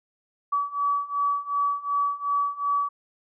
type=beating tone pair; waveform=sine; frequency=1142 / 1144.7 Hz; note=D6 / D6; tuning=-49 / -45 cents; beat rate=2.7 Hz; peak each=-27 / -25 dBFS; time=0.52-2.89 s; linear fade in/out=10 ms; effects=none